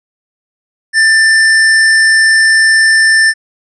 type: tone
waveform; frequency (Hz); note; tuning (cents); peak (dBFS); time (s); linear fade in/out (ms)
square; 1779; A6; +19; -6; 0.93-3.34; 50
effects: resampled to 22050 Hz